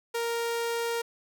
sawtooth tone, 466.2 Hz, A#4, in tune, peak -24 dBFS, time 0.14-1.02 s, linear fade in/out 10 ms, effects none

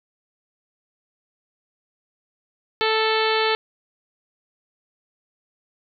harmonic tone, 440 Hz, A4, in tune, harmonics 1 / 2 / 3 / 4 / 5 / 6 / 7 / 8 / 9 / 10, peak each -22 / -25 / -27 / -28 / -29 / -30 / -30 / -31 / -32 / -32 dBFS, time 2.81-3.55 s, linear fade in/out 0 ms, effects none

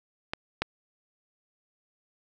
clicks, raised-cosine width 0.3 ms, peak -14 / -10 dBFS, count 2, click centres 0.335 / 0.62 s, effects none

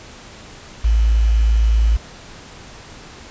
sine tone with quantisation, 55.2 Hz, A1, 6 cents sharp, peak -11 dBFS, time 0.84-1.97 s, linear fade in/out 10 ms, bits 6, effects pink hiss -39 dBFS RMS until 3.3 s + resampled to 16000 Hz

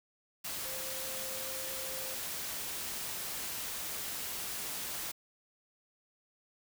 sine tone in noise, 526 Hz, C5, 9 cents sharp, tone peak -46 dBFS, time 0.65-2.15 s, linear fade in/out 10 ms, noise white, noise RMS -39 dBFS, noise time 0.44-5.12 s, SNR -10 dB, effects none

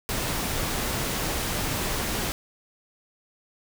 pink noise, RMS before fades -28 dBFS, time 0.09-2.32 s, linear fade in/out 0 ms, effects none

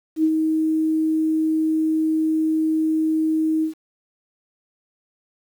sine tone with ADSR envelope, 315.9 Hz, D#4, 26 cents sharp, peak -13 dBFS, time 0.16-3.74 s, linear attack 77 ms, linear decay 59 ms, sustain -4 dB, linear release 110 ms, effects 8-bit

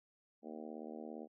harmonic tone, 77.6 Hz, D#2, 4 cents flat, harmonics 3 / 4 / 5 / 6 / 7 / 8 / 9 / 10, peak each -49 / -51 / -53 / -53 / -55 / -56 / -57 / -59 dBFS, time 0.42-1.28 s, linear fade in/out 50 ms, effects none

